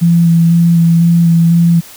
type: tone with vibrato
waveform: sine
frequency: 168.4 Hz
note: E3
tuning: 37 cents sharp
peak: -5 dBFS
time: 0.01-1.81 s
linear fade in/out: 20 ms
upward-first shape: square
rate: 2 Hz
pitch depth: 13 cents each way
effects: white hiss -35 dBFS RMS until 1.96 s